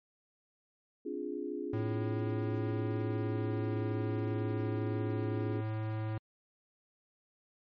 sine chord, D half-diminished seventh, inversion third, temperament equal, 261.6 / 293.7 / 349.2 / 415.3 Hz, C4 / D4 / F4 / Ab4, 0 / 0 / 0 / 0 cents, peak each -43 / -40 / -40 / -40 dBFS, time 1.05-5.61 s, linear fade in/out 10 ms
square tone with pitch glide, 110 to 109.11 Hz, A2 to A2, 0 to -14 cents, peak -34 dBFS, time 1.73-6.18 s, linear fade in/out 5 ms, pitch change -14 cents, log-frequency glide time 2.8-3.79 s
effects low-pass 2000 Hz 12 dB/octave + MP3 32 kbps

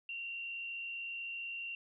sine tone with frequency modulation, 2754 Hz, F7, 25 cents flat, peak -39 dBFS, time 0.09-1.75 s, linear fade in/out 2 ms, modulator 75.8 Hz, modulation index 0.65, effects none

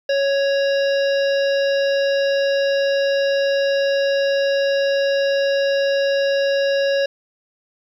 harmonic tone with a mistuned harmonic, 554 Hz, C#5, 1 cent flat, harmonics 1 / 3 / 5 / 7 / 9 / 10, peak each -16 / -26 / -30 / -33 / -35 / -36 dBFS, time 0.09-7.06 s, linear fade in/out 5 ms, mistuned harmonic 5, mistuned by +17 cents, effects 9-bit

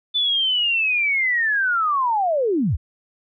sine linear sweep, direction down, 3520 to 50.7 Hz, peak -17 dBFS, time 0.14-2.77 s, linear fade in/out 20 ms, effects none

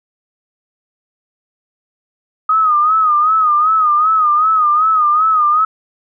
sine tone with vibrato, 1247 Hz, D#6, 3 cents sharp, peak -9 dBFS, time 2.49-5.65 s, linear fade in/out 5 ms, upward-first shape sine, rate 2.6 Hz, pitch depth 83 cents each way, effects none

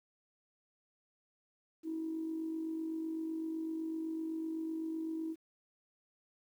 sine tone with amplitude modulation, 322 Hz, E4, 41 cents flat, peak -33 dBFS, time 1.83-5.36 s, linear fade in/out 50 ms, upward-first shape sine, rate 47.9 Hz, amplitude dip 45%, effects tanh soft clip ceiling -29 dBFS + 11-bit

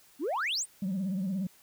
sine exponential sweep, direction up, 246.9 to 9660 Hz, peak -26 dBFS, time 0.19-0.66 s, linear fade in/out 50 ms
sine tone with vibrato, 190 Hz, F#3, 46 cents sharp, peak -27 dBFS, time 0.82-1.47 s, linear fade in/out 5 ms, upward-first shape triangle, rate 17 Hz, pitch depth 130 cents each way
effects tanh soft clip ceiling -27 dBFS + white hiss -60 dBFS RMS until 1.62 s

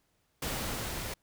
pink noise with level ramp, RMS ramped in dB -34 to -38 dBFS, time 0.42-1.14 s, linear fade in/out 5 ms, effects pink hiss -74 dBFS RMS until 1.22 s

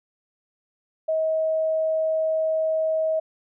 sine tone, 636 Hz, D#5, 38 cents sharp, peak -20 dBFS, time 1.08-3.2 s, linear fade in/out 10 ms, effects none

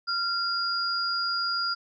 sine tone pair together, 1383 / 4856 Hz, F6 / D#8, -17 / -43 cents, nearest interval octave + minor seventh, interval 2174 cents, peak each -28 dBFS, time 0.07-1.75 s, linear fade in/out 20 ms, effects none

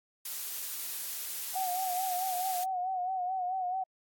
blue noise, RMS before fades -37 dBFS, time 0.25-2.64 s, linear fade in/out 5 ms
sine tone with vibrato, 740 Hz, F#5, in tune, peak -30 dBFS, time 1.55-3.84 s, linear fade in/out 10 ms, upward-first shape sine, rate 4.6 Hz, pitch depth 59 cents each way
effects AAC 64 kbps

